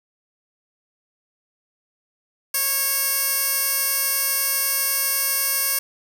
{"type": "tone with band-pass filter", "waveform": "15% pulse", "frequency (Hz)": 548, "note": "C#5", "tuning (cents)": -20, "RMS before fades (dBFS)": -22, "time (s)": [2.54, 5.79], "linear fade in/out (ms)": 5, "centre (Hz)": 12000, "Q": 1.7, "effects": []}